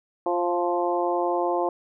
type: harmonic tone with a mistuned harmonic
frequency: 174.8 Hz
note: F3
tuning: 2 cents sharp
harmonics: 2 / 3 / 4 / 5 / 6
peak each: -26 / -28 / -27 / -29 / -32 dBFS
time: 0.26-1.69 s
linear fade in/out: 2 ms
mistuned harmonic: 3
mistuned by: +17 cents
effects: none